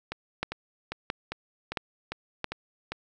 two click trains, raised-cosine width 0.3 ms, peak -12 / -17 dBFS, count 4 / 8, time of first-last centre 0.43-2.443 / 0.12-2.92 s, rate 1.49 / 2.5 Hz, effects none

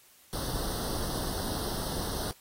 pink noise with comb filter, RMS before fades -34 dBFS, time 0.33-2.31 s, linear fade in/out 0 ms, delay 0.21 ms, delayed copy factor +0.95, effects white hiss -59 dBFS RMS until 2.4 s + AAC 48 kbps

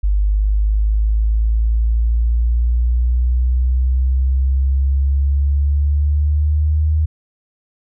sine exponential sweep, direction up, 49.99 to 77.78 Hz, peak -12 dBFS, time 0.03-7.06 s, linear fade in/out 10 ms, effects none

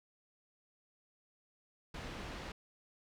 pink low-pass noise, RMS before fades -45 dBFS, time 1.94-2.52 s, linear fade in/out 5 ms, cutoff 3900 Hz, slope 12 dB/octave, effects none

